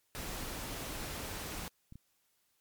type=noise; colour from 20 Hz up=pink; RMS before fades=-41 dBFS; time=0.15-1.68 s; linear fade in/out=0 ms
type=clicks; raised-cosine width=5 ms; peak=-37 dBFS; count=5; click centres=1.011 / 1.128 / 1.657 / 1.924 / 1.956 s
effects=white hiss -75 dBFS RMS until 2.6 s + MP3 96 kbps